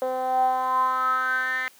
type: tone with band-pass filter sweep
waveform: 10% pulse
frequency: 257.3 Hz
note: C4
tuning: 29 cents flat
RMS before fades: -24 dBFS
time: 0.02-1.68 s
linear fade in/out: 0 ms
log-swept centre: 570 to 2000 Hz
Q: 8.4
effects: white hiss -54 dBFS RMS until 1.79 s + high-pass 150 Hz 12 dB/octave